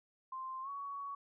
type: tone with pitch glide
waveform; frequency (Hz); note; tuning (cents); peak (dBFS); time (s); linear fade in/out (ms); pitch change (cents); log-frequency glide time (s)
sine; 1046.5 to 1121.6; C6 to C#6; 0 to +20; -40; 0.32-1.15; 5; +120; 0.62-0.69
effects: none